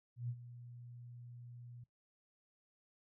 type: tone with ADSR envelope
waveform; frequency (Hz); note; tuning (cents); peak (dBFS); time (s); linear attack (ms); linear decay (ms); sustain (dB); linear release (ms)
sine; 120.8; B2; -38; -36; 0.16-1.84; 130; 58; -14; 6
effects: noise-tail reverb RT60 0.2 s tail -23 dB re dry